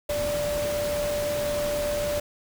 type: tone in noise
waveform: sine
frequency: 587 Hz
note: D5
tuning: 1 cent flat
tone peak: -25 dBFS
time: 0.09-2.2 s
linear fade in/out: 5 ms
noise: pink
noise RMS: -33 dBFS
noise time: 0.09-2.2 s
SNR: +5 dB
effects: none